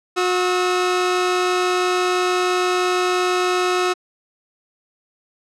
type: tone pair together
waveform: sawtooth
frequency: 362.3 / 1291.1 Hz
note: F#4 / E6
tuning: -36 / -36 cents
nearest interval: octave + minor seventh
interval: 2200 cents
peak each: -14 / -19 dBFS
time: 0.16-3.94 s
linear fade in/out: 20 ms
effects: low-pass 7000 Hz 12 dB/octave